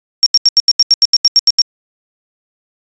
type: tone bursts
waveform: sine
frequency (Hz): 5540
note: F8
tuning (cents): -15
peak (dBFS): -4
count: 13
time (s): 0.23-1.617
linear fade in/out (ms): 0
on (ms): 31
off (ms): 82
effects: resampled to 16000 Hz